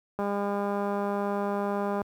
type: click train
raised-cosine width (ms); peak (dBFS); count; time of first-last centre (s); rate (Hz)
1; -17; 370; 0.19-2.017; 202
effects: high-pass 60 Hz 12 dB/octave + 9-bit